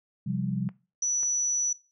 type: chord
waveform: sine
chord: C suspended fourth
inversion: none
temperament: just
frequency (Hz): 130.81 / 174.42 / 196.22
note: C3 / F3 / G3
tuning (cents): 0 / -2 / +2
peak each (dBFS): -31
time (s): 0.26-0.69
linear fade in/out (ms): 10
type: clicks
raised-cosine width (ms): 0.5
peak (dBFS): -31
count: 2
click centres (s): 0.69 / 1.232
type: tone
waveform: sine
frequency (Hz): 5920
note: F#8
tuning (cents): 0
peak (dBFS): -24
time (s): 1.02-1.73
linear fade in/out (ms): 5
effects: noise-tail reverb RT60 0.3 s tail -19 dB re dry